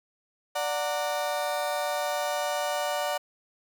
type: chord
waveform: 35% pulse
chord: D augmented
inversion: none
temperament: just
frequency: 587.3 / 734.2 / 917.7 Hz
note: D5 / F#5 / A#5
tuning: 0 / -14 / -27 cents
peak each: -28 / -30 / -33 dBFS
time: 0.55-3.18 s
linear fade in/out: 10 ms
effects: none